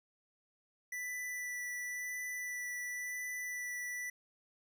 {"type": "tone with vibrato", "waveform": "square", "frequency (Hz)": 1975.5, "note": "B6", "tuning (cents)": 0, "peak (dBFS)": -39, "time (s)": [0.92, 4.1], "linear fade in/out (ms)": 5, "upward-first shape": "sine", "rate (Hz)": 0.95, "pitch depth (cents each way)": 10, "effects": []}